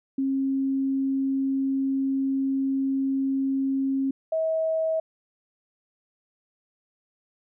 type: tone pair in turn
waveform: sine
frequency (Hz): 270 / 642.2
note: C#4 / E5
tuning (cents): -45 / -45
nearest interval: octave + minor third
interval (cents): 1500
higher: second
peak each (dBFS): -22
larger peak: neither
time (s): 0.18-4.11 / 4.32-5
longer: first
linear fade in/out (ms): 5
effects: none